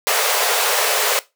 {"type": "high-pass noise", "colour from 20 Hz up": "pink", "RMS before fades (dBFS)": -18, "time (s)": [0.07, 1.19], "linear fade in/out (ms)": 0, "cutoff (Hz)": 420, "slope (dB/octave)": 96, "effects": ["noise-tail reverb RT60 0.2 s tail -17 dB re dry"]}